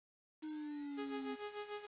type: exponential sweep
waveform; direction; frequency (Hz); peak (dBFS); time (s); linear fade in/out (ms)
triangle; down; 312.2 to 261.2; -40; 0.42-1.36; 20
type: tone with tremolo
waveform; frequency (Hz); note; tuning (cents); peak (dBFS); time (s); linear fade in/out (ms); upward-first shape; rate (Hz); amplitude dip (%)
sawtooth; 415.3; G#4; 0; -37; 0.97-1.87; 20; sine; 6.8; 75
effects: resampled to 8000 Hz + 10-bit